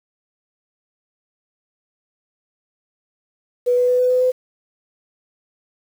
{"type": "tone with pitch steps", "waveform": "sine", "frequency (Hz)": [491.5, 494.6, 497.8, 501, 504.2, 507.4], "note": ["B4", "B4", "B4", "B4", "B4", "B4"], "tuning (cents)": [-8, 3, 14, 25, 36, 47], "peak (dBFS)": -13, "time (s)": [3.66, 4.32], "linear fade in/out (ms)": 20, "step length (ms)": 110, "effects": ["7-bit"]}